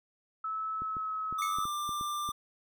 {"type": "tone with pitch glide", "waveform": "sine", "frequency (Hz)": [1302, 1284.8], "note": ["E6", "E6"], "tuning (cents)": [-22, -45], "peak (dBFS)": -32, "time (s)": [0.44, 1.65], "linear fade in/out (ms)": 5, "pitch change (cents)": -23, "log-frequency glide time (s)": [0.73, 1.12]}
{"type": "clicks", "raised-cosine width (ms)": 3, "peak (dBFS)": -32, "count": 8, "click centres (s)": [0.82, 0.968, 1.326, 1.586, 1.654, 1.892, 2.011, 2.29]}
{"type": "tone", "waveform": "square", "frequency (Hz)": 1187, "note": "D6", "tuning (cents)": 18, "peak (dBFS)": -33, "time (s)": [1.38, 2.32], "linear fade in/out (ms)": 10}
{"type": "tone with exponential decay", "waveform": "45% pulse", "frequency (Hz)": 2198, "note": "C#7", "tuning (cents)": -15, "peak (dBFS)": -33, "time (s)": [1.42, 1.62], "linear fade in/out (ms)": 2, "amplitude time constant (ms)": 42}
{"effects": []}